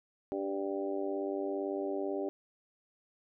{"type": "harmonic tone with a mistuned harmonic", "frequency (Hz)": 97.9, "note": "G2", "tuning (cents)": -2, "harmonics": [3, 4, 5, 6, 7, 8], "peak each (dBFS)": [-38, -35, -47, -39, -50, -45], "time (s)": [0.32, 2.29], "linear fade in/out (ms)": 0, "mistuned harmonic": 3, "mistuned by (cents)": -17, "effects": []}